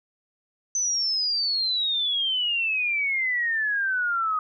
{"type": "exponential sweep", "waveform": "sine", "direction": "down", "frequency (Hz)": [6140, 1244.5], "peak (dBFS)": -22, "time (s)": [0.75, 4.39], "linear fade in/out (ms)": 2, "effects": []}